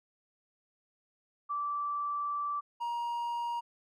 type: tone pair in turn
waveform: sine / triangle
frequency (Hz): 1164 / 945.7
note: D6 / A#5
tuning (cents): -16 / +25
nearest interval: major third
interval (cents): 359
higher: first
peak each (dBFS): -31 / -30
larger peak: second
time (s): 1.49-2.61 / 2.8-3.61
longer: first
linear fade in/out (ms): 20
effects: none